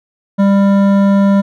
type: tone with hard clipping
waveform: triangle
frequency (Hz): 198.3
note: G3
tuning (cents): +20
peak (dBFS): -9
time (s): 0.38-1.42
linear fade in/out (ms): 20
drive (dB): 16
effects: none